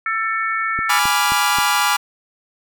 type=harmonic tone; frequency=444.6 Hz; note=A4; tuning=18 cents sharp; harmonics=3 / 4 / 5; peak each=-21 / -23 / -25 dBFS; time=0.06-0.99 s; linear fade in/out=2 ms
type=click train; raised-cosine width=3 ms; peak=-17 dBFS; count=4; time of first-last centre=0.79-1.586 s; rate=3.77 Hz
type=chord; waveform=sawtooth; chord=G# diminished seventh; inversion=none; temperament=equal; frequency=830.6 / 987.8 / 1174.7 / 1396.9 Hz; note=G#5 / B5 / D6 / F6; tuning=0 / 0 / 0 / 0 cents; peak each=-17 dBFS; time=0.89-1.97 s; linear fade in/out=10 ms
effects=none